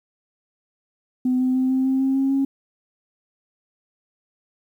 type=tone with pitch steps; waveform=sine; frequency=253.6 / 256.3 / 258.9 / 261.6 / 264.4 / 267.1 / 269.9 / 272.7 Hz; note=B3 / C4 / C4 / C4 / C4 / C4 / C#4 / C#4; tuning=+46 / -36 / -18 / 0 / +18 / +36 / -46 / -28 cents; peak=-16 dBFS; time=1.25-2.45 s; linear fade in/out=5 ms; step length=150 ms; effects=tanh soft clip ceiling -13 dBFS + 9-bit